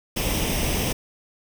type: noise with comb filter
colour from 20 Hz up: pink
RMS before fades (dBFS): -24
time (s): 0.16-0.93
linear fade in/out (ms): 10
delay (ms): 0.35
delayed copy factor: +0.6
effects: none